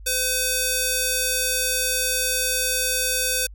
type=tone with band-pass filter; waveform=square; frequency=510 Hz; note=C5; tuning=44 cents flat; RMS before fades=-23 dBFS; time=0.06-3.47 s; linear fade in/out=10 ms; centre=11000 Hz; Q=0.62; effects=added 50 Hz sine -38 dBFS peak until 3.54 s